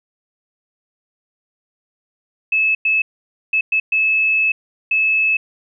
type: tone bursts at uneven times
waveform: sine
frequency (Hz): 2600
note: E7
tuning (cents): -24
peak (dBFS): -13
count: 6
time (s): 2.52-2.75 / 2.85-3.02 / 3.53-3.61 / 3.72-3.8 / 3.92-4.52 / 4.91-5.37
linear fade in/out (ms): 5
effects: none